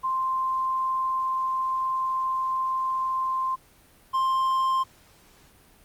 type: tone pair in turn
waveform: sine / triangle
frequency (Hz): 1046.5 / 1052.3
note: C6 / C6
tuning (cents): 0 / +10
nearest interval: unison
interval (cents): 10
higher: second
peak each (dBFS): -23 / -19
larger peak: second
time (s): 0.03-3.56 / 4.13-4.84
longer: first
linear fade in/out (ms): 20
effects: pink hiss -56 dBFS RMS until 5.84 s + Opus 32 kbps